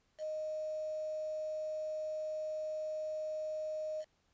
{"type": "tone with quantisation", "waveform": "sine", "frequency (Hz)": 620, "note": "D#5", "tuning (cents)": -6, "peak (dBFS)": -36, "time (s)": [0.18, 4.05], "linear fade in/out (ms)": 50, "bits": 9, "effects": ["pink hiss -75 dBFS RMS until 4.33 s", "resampled to 16000 Hz"]}